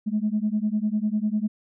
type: beating tone pair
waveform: sine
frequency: 207.7 / 217.7 Hz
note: G#3 / A3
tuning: 0 / -18 cents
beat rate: 10 Hz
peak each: -24 dBFS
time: 0.06-1.48 s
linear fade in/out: 20 ms
effects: tanh soft clip ceiling -15 dBFS